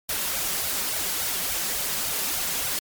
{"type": "noise with flanger", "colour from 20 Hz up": "white", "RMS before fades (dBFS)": -27, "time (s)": [0.09, 2.79], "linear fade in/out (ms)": 2, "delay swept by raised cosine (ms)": [1.3, 5.4], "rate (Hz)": 3.5, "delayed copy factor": 0.65, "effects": ["MP3 96 kbps"]}